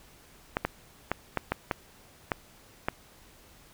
clicks, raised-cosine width 0.5 ms, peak -11 dBFS, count 8, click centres 0.569 / 0.65 / 1.116 / 1.373 / 1.52 / 1.712 / 2.318 / 2.885 s, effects pink hiss -56 dBFS RMS until 3.73 s

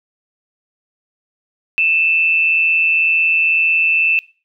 sine tone pair together, 2490 / 2652 Hz, D#7 / E7, +1 / +10 cents, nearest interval minor second, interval 109 cents, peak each -21 / -12 dBFS, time 1.78-4.19 s, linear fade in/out 0 ms, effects noise-tail reverb RT60 0.4 s tail -22 dB re dry

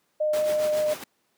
sine tone with vibrato, 609 Hz, D#5, 37 cents flat, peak -21 dBFS, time 0.2-0.94 s, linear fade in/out 10 ms, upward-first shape triangle, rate 5.5 Hz, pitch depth 9 cents each way
pink noise with tremolo, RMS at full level -33 dBFS, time 0.33-1.04 s, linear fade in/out 5 ms, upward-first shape triangle, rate 7.2 Hz, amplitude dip 70%
effects pink hiss -70 dBFS RMS until 1.37 s + high-pass 200 Hz 12 dB/octave

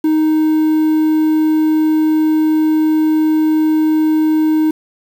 triangle tone with quantisation, 311.1 Hz, D#4, in tune, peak -8 dBFS, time 0.04-4.71 s, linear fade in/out 5 ms, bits 6, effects none

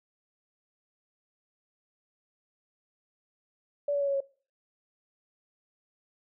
sine tone with pitch steps, 576 / 569.4 / 562.8 / 556.4 / 550 Hz, D5 / C#5 / C#5 / C#5 / C#5, -34 / +46 / +26 / +6 / -14 cents, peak -25 dBFS, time 3.88-4.205 s, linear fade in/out 5 ms, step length 65 ms, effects noise-tail reverb RT60 0.4 s tail -21 dB re dry

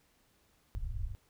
pink low-pass noise, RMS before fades -37 dBFS, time 0.75-1.15 s, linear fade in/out 0 ms, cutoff 110 Hz, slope 48 dB/octave, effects pink hiss -70 dBFS RMS until 1.29 s

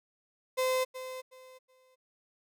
35% pulse tone with echo, 515 Hz, C5, 28 cents flat, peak -25 dBFS, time 0.57-0.85 s, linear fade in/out 20 ms, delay 370 ms, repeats 3, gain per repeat -12 dB, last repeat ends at 1.96 s, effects none

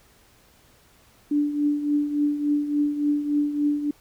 sine tone with tremolo, 292.8 Hz, D4, 5 cents flat, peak -17 dBFS, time 1.31-3.91 s, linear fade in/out 5 ms, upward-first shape triangle, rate 3.5 Hz, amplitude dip 70%, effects pink hiss -57 dBFS RMS until 4 s

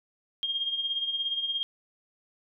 sine tone with tremolo, 3225 Hz, G7, 48 cents sharp, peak -25 dBFS, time 0.43-1.63 s, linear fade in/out 0 ms, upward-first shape sine, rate 17 Hz, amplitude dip 60%, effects none

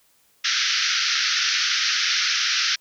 white band-pass noise, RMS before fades -22 dBFS, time 0.44-2.76 s, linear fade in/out 10 ms, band 1300 to 6000 Hz, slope 96 dB/octave, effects white hiss -61 dBFS RMS until 2.8 s

